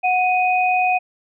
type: tone pair together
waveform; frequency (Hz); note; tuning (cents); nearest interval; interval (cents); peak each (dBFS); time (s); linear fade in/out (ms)
sine; 734 / 2496; F#5 / D#7; -14 / +5; octave + major sixth; 2119; -16 / -20; 0.03-0.99; 20
effects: none